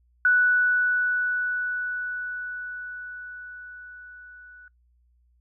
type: tone with level ramp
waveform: sine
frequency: 1480 Hz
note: F#6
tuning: in tune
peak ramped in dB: -15 to -45 dBFS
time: 0.25-4.68 s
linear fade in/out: 2 ms
effects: noise-tail reverb RT60 0.1 s tail -21 dB re dry + added 60 Hz sine -60 dBFS peak until 5.4 s